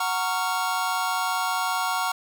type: chord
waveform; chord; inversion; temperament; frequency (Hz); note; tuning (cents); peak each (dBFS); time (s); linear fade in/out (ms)
square; Gb major seventh; none; just; 740 / 925 / 1110 / 1387.5; Gb5 / Bb5 / Db6 / F6; 0 / -14 / +2 / -12; -30; 0-2.12; 5
effects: none